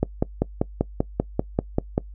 click train, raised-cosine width 2 ms, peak -6 dBFS, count 11, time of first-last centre 0.03-1.979 s, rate 5.13 Hz, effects noise-tail reverb RT60 0.1 s tail -22 dB re dry + added 50 Hz sine -37 dBFS peak until 2.14 s

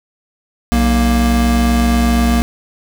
square tone pair together, 62.1 / 234.5 Hz, B1 / A#3, +10 / +11 cents, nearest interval octave + major seventh, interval 2301 cents, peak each -14 dBFS, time 0.72-2.42 s, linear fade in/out 0 ms, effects none

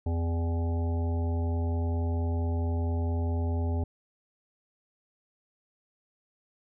harmonic tone with a mistuned harmonic, 84.4 Hz, E2, 41 cents sharp, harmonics 1 / 3 / 5 / 7 / 9 / 10, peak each -26 / -36 / -40 / -43 / -45 / -46 dBFS, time 0.06-3.84 s, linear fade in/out 5 ms, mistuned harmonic 5, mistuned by -43 cents, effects none

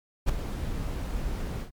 brown noise with ADSR envelope, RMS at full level -19 dBFS, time 0.26-1.71 s, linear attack 34 ms, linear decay 4 ms, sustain -12 dB, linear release 110 ms, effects MP3 96 kbps

